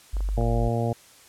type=tone; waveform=sine; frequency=49.15 Hz; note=G1; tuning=5 cents sharp; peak=-23 dBFS; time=0.13-0.69 s; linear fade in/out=10 ms
type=clicks; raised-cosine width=1 ms; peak=-27 dBFS; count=4; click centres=0.168 / 0.206 / 0.289 / 0.411 s
type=harmonic tone; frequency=116.54 Hz; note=A#2; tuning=in tune; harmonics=1 / 2 / 3 / 4 / 5 / 6 / 7; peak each=-25 / -30 / -34 / -31 / -32 / -32 / -37 dBFS; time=0.37-0.93 s; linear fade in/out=5 ms
effects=white hiss -52 dBFS RMS until 1.28 s + low-pass 11000 Hz 12 dB/octave